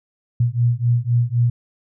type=beating tone pair; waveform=sine; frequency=117.9 / 121.8 Hz; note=A#2 / B2; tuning=+20 / -24 cents; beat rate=3.9 Hz; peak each=-18 dBFS; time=0.4-1.5 s; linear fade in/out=5 ms; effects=none